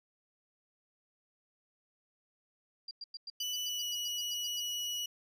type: tone bursts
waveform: sine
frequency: 4763 Hz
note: D8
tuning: 24 cents sharp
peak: -40 dBFS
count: 14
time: 2.88-4.601 s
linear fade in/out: 5 ms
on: 31 ms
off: 99 ms
type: tone with pitch glide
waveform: 30% pulse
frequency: 2973 to 2927 Hz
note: F#7 to F#7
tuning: +8 to -19 cents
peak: -32 dBFS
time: 3.4-5.06 s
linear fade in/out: 5 ms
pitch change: -27 cents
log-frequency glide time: 3.63-3.91 s
effects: none